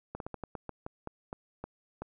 slowing click train, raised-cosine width 1 ms, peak -24 dBFS, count 12, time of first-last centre 0.15-2.02 s, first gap 52 ms, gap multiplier 1.22, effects none

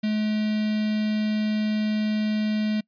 square tone with notch filter, 213.7 Hz, G#3, 50 cents sharp, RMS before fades -24 dBFS, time 0.03-2.81 s, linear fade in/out 10 ms, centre 950 Hz, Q 0.52, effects noise-tail reverb RT60 0.1 s tail -26 dB re dry + resampled to 11025 Hz

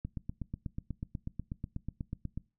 click train, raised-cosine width 5 ms, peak -24 dBFS, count 20, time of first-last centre 0.05-2.376 s, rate 8.17 Hz, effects noise-tail reverb RT60 0.3 s tail -22 dB re dry

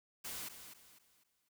white noise with echo, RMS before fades -44 dBFS, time 0.24-0.49 s, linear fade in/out 10 ms, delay 250 ms, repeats 4, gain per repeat -9 dB, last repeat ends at 1.49 s, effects none

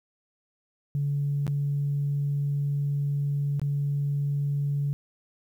sine tone with dropouts, 142.7 Hz, D3, 49 cents flat, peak -23 dBFS, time 0.95-4.93 s, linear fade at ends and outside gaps 0 ms, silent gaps 1.467-1.478 / 3.596-3.616 s, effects tanh soft clip ceiling -19 dBFS + 10-bit

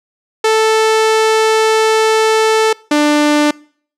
sawtooth tone pair in turn, 440 / 296.7 Hz, A4 / D4, 0 / +18 cents, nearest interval perfect fifth, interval 682 cents, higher first, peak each -5 dBFS, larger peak neither, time 0.44-2.73 / 2.91-3.51 s, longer first, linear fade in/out 5 ms, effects noise-tail reverb RT60 0.5 s tail -24 dB re dry + low-pass 8000 Hz 12 dB/octave

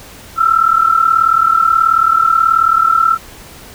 sine tone pair together, 1315.5 / 1354 Hz, E6 / E6, -4 / +46 cents, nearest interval unison, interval 50 cents, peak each -11 dBFS, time 0.36-3.18 s, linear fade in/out 50 ms, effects pink hiss -36 dBFS RMS until 3.74 s

